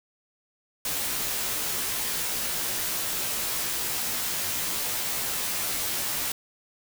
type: noise with comb filter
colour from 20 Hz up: white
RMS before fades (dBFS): -29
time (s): 0.85-6.32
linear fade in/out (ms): 2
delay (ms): 15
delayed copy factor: -0.9
effects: none